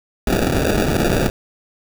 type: noise with sample-and-hold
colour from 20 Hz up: white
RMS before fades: -17 dBFS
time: 0.27-1.3 s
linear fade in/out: 2 ms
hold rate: 1050 Hz
effects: none